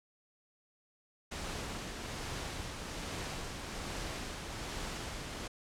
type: noise with tremolo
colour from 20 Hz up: pink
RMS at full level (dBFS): -39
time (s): 1.31-5.48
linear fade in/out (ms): 10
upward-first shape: triangle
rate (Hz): 1.2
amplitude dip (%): 35
effects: low-pass 8000 Hz 12 dB/octave